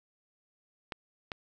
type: clicks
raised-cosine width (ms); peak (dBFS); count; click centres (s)
0.3; -20; 2; 0.922 / 1.318
effects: none